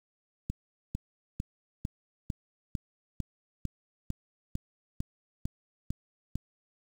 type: click train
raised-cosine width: 5 ms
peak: -20 dBFS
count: 14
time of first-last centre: 0.5-6.356 s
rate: 2.22 Hz
effects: 8-bit